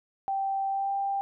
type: tone with pitch glide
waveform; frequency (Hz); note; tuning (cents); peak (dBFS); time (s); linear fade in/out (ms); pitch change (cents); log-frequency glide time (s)
sine; 781 to 791; G5 to G5; -7 to +15; -26; 0.28-1.21; 0; +22; 0.69-0.92
effects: none